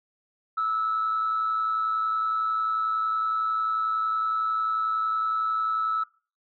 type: tone with amplitude modulation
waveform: sine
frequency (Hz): 1305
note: E6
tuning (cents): -18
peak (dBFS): -20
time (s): 0.57-6.04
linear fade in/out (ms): 10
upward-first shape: sine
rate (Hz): 111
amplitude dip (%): 50
effects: noise-tail reverb RT60 0.4 s tail -23 dB re dry + tanh soft clip ceiling -18 dBFS